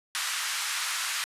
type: band-pass noise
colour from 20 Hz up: pink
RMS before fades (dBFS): -31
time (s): 0.15-1.24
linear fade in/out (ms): 0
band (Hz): 1200 to 11000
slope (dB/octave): 24
effects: resampled to 32000 Hz